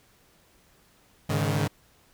sawtooth chord, Ab suspended fourth, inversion none, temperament equal with one note detuned, 103.83 / 141.01 / 155.56 Hz, Ab2 / Db3 / Eb3, 0 / +30 / 0 cents, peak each -24 dBFS, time 1.29-1.68 s, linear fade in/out 10 ms, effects pink hiss -61 dBFS RMS until 2.13 s

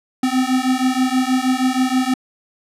square beating tone pair, 254.3 / 260.6 Hz, C4 / C4, -49 / -7 cents, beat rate 6.3 Hz, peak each -19 dBFS, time 0.23-2.14 s, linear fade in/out 5 ms, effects low-pass 11000 Hz 12 dB/octave

